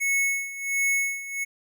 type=tone with tremolo; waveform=square; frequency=2200 Hz; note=C#7; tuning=14 cents flat; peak=-21 dBFS; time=0-1.45 s; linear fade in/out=20 ms; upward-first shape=sine; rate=1.4 Hz; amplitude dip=80%; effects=none